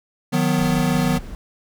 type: chord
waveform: square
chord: B major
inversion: first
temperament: equal with one note detuned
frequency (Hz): 155.56 / 182.24 / 246.9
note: D#3 / F#3 / B3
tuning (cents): 0 / -26 / 0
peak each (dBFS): -22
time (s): 0.32-1.19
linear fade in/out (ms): 20
type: noise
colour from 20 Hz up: brown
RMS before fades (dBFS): -33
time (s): 0.58-1.35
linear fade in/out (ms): 0
effects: none